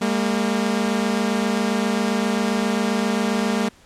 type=tone pair together; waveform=sawtooth; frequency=202.4 / 229.9 Hz; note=G#3 / A#3; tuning=-44 / -24 cents; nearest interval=major second; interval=220 cents; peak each=-18 dBFS; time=0.01-3.69 s; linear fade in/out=10 ms; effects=pink hiss -52 dBFS RMS until 3.85 s + low-pass 9000 Hz 12 dB/octave